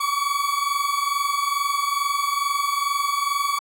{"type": "tone pair together", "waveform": "40% pulse", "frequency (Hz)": [1124, 1146.3], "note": ["C#6", "D6"], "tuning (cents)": [24, -42], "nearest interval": "unison", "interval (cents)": 34, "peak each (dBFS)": [-23, -23], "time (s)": [0, 3.59], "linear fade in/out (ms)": 10, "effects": ["AAC 64 kbps"]}